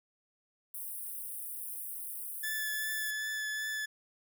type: high-pass noise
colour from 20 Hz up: white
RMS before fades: -41 dBFS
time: 0.74-3.11 s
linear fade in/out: 5 ms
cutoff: 8800 Hz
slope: 96 dB/octave
type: tone with vibrato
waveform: 40% pulse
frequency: 1732 Hz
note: A6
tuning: 28 cents flat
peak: -33 dBFS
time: 2.43-3.86 s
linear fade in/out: 10 ms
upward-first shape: triangle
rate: 2.6 Hz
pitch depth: 14 cents each way
effects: none